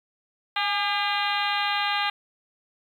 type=harmonic tone with a mistuned harmonic; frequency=402.9 Hz; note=G4; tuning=48 cents sharp; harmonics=2 / 3 / 4 / 5 / 6 / 7 / 8 / 9 / 10; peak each=-28 / -30 / -31 / -32 / -33 / -33 / -34 / -35 / -35 dBFS; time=0.56-2.1 s; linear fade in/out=5 ms; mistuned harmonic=2; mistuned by=+42 cents; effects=9-bit